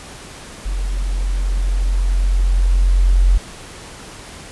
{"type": "tone with level ramp", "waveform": "sine", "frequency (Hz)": 44.71, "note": "F1", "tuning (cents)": 41, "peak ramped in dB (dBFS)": [-18, -8], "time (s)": [0.65, 3.38], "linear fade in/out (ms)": 10, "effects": ["pink hiss -36 dBFS RMS until 4.51 s", "resampled to 24000 Hz"]}